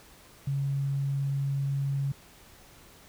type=tone; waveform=sine; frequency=138.59 Hz; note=C#3; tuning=in tune; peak=-26 dBFS; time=0.47-2.12 s; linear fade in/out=5 ms; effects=pink hiss -54 dBFS RMS until 3.08 s